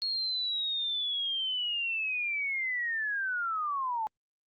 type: linear sweep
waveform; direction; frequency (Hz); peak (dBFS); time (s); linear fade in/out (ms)
sine; down; 4314 to 851; -29; 0.02-4.07; 0
effects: Opus 48 kbps